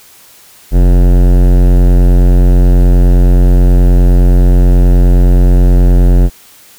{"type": "tone with hard clipping", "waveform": "sine", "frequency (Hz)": 44.75, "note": "F1", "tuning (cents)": 43, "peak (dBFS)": -5, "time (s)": [0.71, 6.3], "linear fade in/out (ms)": 50, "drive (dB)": 18, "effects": ["white hiss -40 dBFS RMS until 6.78 s"]}